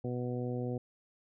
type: harmonic tone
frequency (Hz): 123.47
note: B2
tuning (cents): 0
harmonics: 1 / 2 / 3 / 4 / 5 / 6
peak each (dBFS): -36 / -38 / -41 / -40 / -50 / -49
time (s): 0.04-0.78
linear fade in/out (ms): 5
effects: none